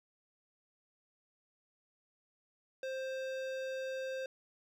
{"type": "tone with hard clipping", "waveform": "sine", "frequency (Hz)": 526, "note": "C5", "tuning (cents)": 9, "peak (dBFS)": -39, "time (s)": [2.83, 4.26], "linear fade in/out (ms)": 2, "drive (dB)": 16, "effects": []}